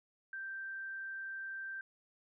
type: tone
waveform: sine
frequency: 1568 Hz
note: G6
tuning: in tune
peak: -40 dBFS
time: 0.33-1.81 s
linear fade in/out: 2 ms
effects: none